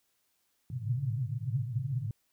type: band-pass noise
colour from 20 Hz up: pink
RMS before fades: -33 dBFS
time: 0.7-2.11 s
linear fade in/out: 2 ms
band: 110 to 140 Hz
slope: 96 dB/octave
effects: white hiss -75 dBFS RMS until 2.32 s